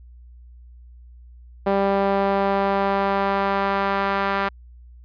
sawtooth tone with band-pass filter sweep, 197.2 Hz, G3, 11 cents sharp, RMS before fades -21 dBFS, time 1.66-4.49 s, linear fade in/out 10 ms, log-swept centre 630 to 1300 Hz, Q 1.3, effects added 60 Hz sine -42 dBFS peak until 5.04 s + resampled to 11025 Hz

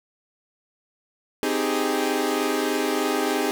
sawtooth chord, Ab major seventh, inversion first, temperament equal, 261.6 / 311.1 / 392 / 415.3 Hz, C4 / Eb4 / G4 / Ab4, 0 / 0 / 0 / 0 cents, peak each -24 / -23 / -24 / -23 dBFS, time 1.43-3.51 s, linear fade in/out 0 ms, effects none

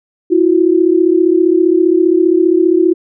sine tone pair together, 330.1 / 365.2 Hz, E4 / F#4, +2 / -23 cents, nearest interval major second, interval 175 cents, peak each -10 dBFS, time 0.3-2.94 s, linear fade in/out 20 ms, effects none

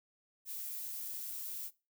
violet noise, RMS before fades -42 dBFS, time 0.45-1.71 s, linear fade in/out 50 ms, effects noise-tail reverb RT60 0.3 s tail -21 dB re dry

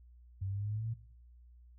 sine exponential sweep, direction up, 94.4 to 115.5 Hz, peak -34 dBFS, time 0.41-0.94 s, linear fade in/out 10 ms, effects noise-tail reverb RT60 0.6 s tail -17 dB re dry + added 60 Hz sine -55 dBFS peak until 1.78 s

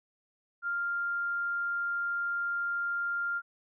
sine tone, 1396.9 Hz, F6, in tune, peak -29 dBFS, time 0.62-3.42 s, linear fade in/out 50 ms, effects none

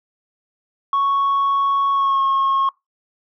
sine tone with pitch glide, 1108.7 to 1085.9 Hz, C#6 to C#6, 0 to -36 cents, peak -13 dBFS, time 0.93-2.69 s, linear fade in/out 2 ms, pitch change -36 cents, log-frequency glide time 1.92-2.21 s, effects noise-tail reverb RT60 0.2 s tail -24 dB re dry + tanh soft clip ceiling -13 dBFS

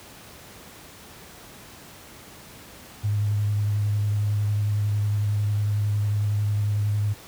sine tone with vibrato, 103.8 Hz, G#2, in tune, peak -20 dBFS, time 3.03-7.14 s, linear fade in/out 20 ms, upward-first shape triangle, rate 11 Hz, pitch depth 20 cents each way, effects pink hiss -45 dBFS RMS until 7.27 s + high-pass 60 Hz 12 dB/octave

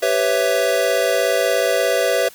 square chord, C# half-diminished seventh, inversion second, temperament equal with one note detuned, 392 / 497.6 / 554.4 / 659.3 Hz, G4 / B4 / C#5 / E5, 0 / +13 / 0 / 0 cents, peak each -25 / -21 / -22 / -21 dBFS, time 0.02-2.29 s, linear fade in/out 10 ms, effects white hiss -44 dBFS RMS until 2.34 s

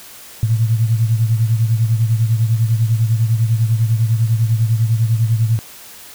sine beating tone pair, 111.4 / 121.4 Hz, A2 / B2, +22 / -29 cents, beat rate 10 Hz, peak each -13 / -19 dBFS, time 0.43-5.59 s, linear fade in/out 0 ms, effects white hiss -38 dBFS RMS until 6.14 s

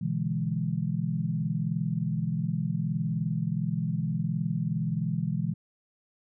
sine chord, E dominant seventh, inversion second, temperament equal with one note detuned, 123.47 / 146.83 / 166.15 / 207.7 Hz, B2 / D3 / E3 / G#3, 0 / 0 / +14 / 0 cents, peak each -33 / -33 / -29 / -34 dBFS, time 0.01-5.54 s, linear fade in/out 10 ms, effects none

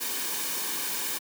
white noise with comb filter, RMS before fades -31 dBFS, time 0-1.19 s, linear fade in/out 20 ms, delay 1.5 ms, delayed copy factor -0.5, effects high-pass 200 Hz 12 dB/octave

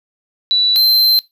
sine / square tone pair in turn, 3951 / 4108 Hz, B7 / C8, 0 / -33 cents, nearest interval minor second, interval 67 cents, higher second, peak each -10 dBFS, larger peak neither, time 0.51-0.76 / 0.76-1.19 s, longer second, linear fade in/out 0 ms, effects noise-tail reverb RT60 0.2 s tail -21 dB re dry

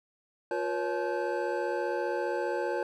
triangle tone cluster, 355.5 / 479.9 / 555 / 861 / 1550 Hz, F4 / B4 / C#5 / A5 / G6, +31 / -50 / +2 / -38 / -20 cents, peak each -32 / -32 / -32 / -34 / -38 dBFS, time 0.51-2.83 s, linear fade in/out 2 ms, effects none

